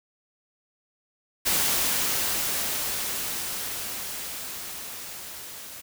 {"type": "noise with level ramp", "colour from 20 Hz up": "white", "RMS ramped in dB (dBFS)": [-23, -41], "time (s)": [1.45, 5.82], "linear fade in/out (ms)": 20, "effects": []}